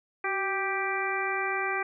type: harmonic tone with a mistuned harmonic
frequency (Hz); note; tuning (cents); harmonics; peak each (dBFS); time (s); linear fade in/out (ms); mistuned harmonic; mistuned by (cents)
392; G4; 0; 1 / 2 / 3 / 4 / 5 / 6; -34 / -34 / -34 / -34 / -34 / -34; 0.24-1.83; 5; 1; -52
effects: none